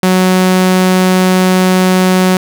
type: tone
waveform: sawtooth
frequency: 185 Hz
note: F#3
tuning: in tune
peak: -3 dBFS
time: 0.03-2.37 s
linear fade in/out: 2 ms
effects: none

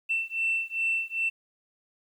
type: beating tone pair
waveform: sine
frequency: 2681 / 2683.5 Hz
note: E7 / E7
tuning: +29 / +30 cents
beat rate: 2.5 Hz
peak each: -28 dBFS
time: 0.09-1.3 s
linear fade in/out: 20 ms
effects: tanh soft clip ceiling -19 dBFS + 10-bit

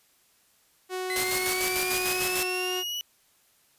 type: tone with pitch glide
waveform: sawtooth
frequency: 370 to 366.4 Hz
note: F#4 to F#4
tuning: 0 to -17 cents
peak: -26 dBFS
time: 0.89-2.84 s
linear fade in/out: 50 ms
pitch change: -17 cents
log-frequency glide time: 1.41-2.39 s
type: linear sweep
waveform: 35% pulse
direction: up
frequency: 2019 to 2960 Hz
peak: -28 dBFS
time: 1.1-3.01 s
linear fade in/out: 0 ms
type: noise with tremolo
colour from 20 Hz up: white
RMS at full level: -28 dBFS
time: 1.16-2.43 s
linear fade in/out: 0 ms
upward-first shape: square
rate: 6.7 Hz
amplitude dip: 50%
effects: white hiss -64 dBFS RMS until 3.78 s + resampled to 32000 Hz

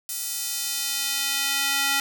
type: tone with high-pass filter sweep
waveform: square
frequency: 277.2 Hz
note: C#4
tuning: in tune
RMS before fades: -26 dBFS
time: 0.09-2 s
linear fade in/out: 2 ms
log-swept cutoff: 7900 to 1600 Hz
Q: 0.77
effects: none

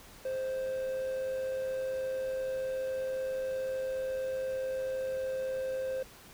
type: tone with amplitude modulation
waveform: triangle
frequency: 523 Hz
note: C5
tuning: 1 cent flat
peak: -28 dBFS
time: 0.25-6.03 s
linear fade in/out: 5 ms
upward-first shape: sine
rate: 100 Hz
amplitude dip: 35%
effects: pink hiss -53 dBFS RMS until 6.33 s

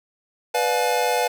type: chord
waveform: square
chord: B diminished seventh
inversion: none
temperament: just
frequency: 493.9 / 592.7 / 711.2 / 853.4 Hz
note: B4 / D5 / F5 / Ab5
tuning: 0 / +16 / +31 / +47 cents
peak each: -24 / -29 / -25 / -25 dBFS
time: 0.54-1.28 s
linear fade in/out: 10 ms
effects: none

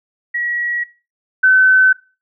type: tone pair in turn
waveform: sine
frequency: 1917 / 1521.5 Hz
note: A#6 / F#6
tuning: +48 / +48 cents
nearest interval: major third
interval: 400 cents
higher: first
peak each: -17 / -7 dBFS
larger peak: second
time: 0.34-0.84 / 1.43-1.93 s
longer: neither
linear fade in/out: 10 ms
effects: noise-tail reverb RT60 0.3 s tail -18 dB re dry

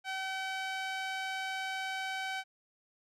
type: tone with band-pass filter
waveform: sawtooth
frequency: 764 Hz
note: G5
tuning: 45 cents flat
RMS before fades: -37 dBFS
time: 0.04-2.44 s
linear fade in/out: 50 ms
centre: 2100 Hz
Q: 0.81
effects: none

